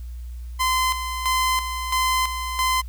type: tone with tremolo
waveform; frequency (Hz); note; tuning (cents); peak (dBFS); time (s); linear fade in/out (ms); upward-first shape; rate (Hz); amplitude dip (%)
sawtooth; 1031; C6; -26; -15; 0.59-2.82; 20; square; 1.5; 60
effects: added 60 Hz sine -31 dBFS peak until 2.88 s + white hiss -57 dBFS RMS until 2.88 s